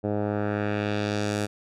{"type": "tone with low-pass filter sweep", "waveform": "10% pulse", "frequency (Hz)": 103.83, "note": "G#2", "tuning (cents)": 0, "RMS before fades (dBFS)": -27, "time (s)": [0.03, 1.47], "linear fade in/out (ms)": 20, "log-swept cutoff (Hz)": [610, 10000], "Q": 1.2, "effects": []}